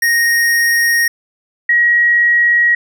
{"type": "tone pair in turn", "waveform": ["square", "sine"], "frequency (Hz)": [1864.7, 1901.7], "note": ["A#6", "A#6"], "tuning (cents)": [0, 34], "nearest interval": "unison", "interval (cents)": 34, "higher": "second", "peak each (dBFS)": [-11, -8], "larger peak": "second", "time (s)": [[0.02, 1.08], [1.69, 2.75]], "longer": "neither", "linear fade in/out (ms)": 5, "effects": []}